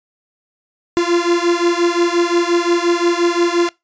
45% pulse beating tone pair, 342.6 / 348.3 Hz, F4 / F4, -33 / -5 cents, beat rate 5.7 Hz, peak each -16 dBFS, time 0.97-3.69 s, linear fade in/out 0 ms, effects noise-tail reverb RT60 0.2 s tail -22 dB re dry + resampled to 16000 Hz

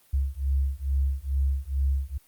sine beating tone pair, 67.1 / 69.4 Hz, C2 / C#2, +44 / +3 cents, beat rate 2.3 Hz, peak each -26 dBFS, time 0.13-2.18 s, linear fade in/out 10 ms, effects white hiss -60 dBFS RMS until 2.27 s + Opus 32 kbps

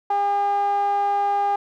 sawtooth tone with band-pass filter, 404 Hz, G#4, 48 cents flat, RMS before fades -21 dBFS, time 0.1-1.56 s, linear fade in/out 5 ms, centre 870 Hz, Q 8.5, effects none

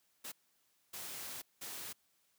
white noise bursts at uneven times, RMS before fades -45 dBFS, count 3, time 0.24-0.32 / 0.93-1.42 / 1.61-1.93 s, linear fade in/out 10 ms, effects white hiss -75 dBFS RMS until 2.38 s + high-pass 80 Hz 12 dB/octave

